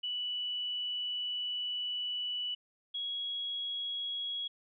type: tone pair in turn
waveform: sine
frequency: 2960 / 3322 Hz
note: F#7 / G#7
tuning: 0 / 0 cents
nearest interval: major second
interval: 200 cents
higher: second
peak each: -33 / -34 dBFS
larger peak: first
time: 0.03-2.55 / 2.94-4.48 s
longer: first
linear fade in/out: 10 ms
effects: none